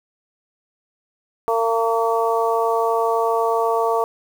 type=harmonic tone; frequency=227.9 Hz; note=A#3; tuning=39 cents flat; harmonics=2 / 3 / 4 / 5; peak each=-20 / -22 / -23 / -24 dBFS; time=1.48-4.04 s; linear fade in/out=0 ms; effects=7-bit